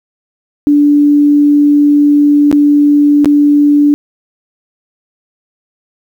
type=tone with dropouts; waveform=sine; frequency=291.4 Hz; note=D4; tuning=13 cents flat; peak=-4 dBFS; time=0.67-3.94 s; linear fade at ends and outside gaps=0 ms; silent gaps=2.514-2.527 / 3.246-3.257 s; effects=7-bit